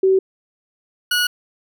sine / 20% pulse tone pair in turn, 381.2 / 1458.9 Hz, G4 / F#6, -48 / -25 cents, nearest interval octave + major seventh, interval 2323 cents, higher second, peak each -11 dBFS, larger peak neither, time 0.03-0.19 / 1.11-1.27 s, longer neither, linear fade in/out 5 ms, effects none

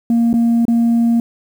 sine tone with dropouts, 233.1 Hz, A#3, in tune, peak -8 dBFS, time 0.1-1.2 s, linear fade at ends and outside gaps 2 ms, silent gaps 0.33-0.339 / 0.653-0.681 s, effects tanh soft clip ceiling -9 dBFS + 7-bit

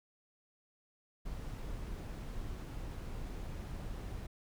brown noise, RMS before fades -42 dBFS, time 1.25-4.27 s, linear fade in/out 10 ms, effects none

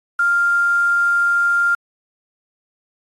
sine tone with quantisation, 1396.9 Hz, F6, in tune, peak -13 dBFS, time 0.19-1.75 s, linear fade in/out 5 ms, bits 6, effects AAC 32 kbps

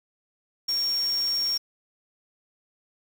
sine tone in noise, 5540 Hz, F8, 15 cents flat, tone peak -23 dBFS, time 0.68-1.58 s, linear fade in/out 10 ms, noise white, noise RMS -41 dBFS, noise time 0.68-1.58 s, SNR +15 dB, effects none

